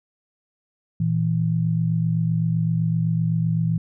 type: tone pair together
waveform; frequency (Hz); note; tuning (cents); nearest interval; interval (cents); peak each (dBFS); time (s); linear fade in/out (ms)
sine; 116.1 / 163.92; A#2 / E3; -7 / -9; tritone; 598; -23 / -20; 1-3.78; 5
effects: none